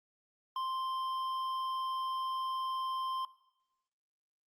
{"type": "tone with hard clipping", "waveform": "sine", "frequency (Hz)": 1046.5, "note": "C6", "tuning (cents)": 0, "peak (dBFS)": -35, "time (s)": [0.56, 3.25], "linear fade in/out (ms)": 2, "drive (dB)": 7, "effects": ["noise-tail reverb RT60 0.9 s tail -18 dB re dry", "Opus 48 kbps"]}